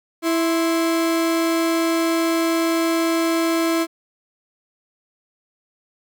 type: tone pair together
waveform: 35% pulse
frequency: 329.6 / 1046.4 Hz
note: E4 / C6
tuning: 0 / 0 cents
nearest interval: octave + minor sixth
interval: 2000 cents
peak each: -16 / -27 dBFS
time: 0.22-3.87 s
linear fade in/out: 50 ms
effects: none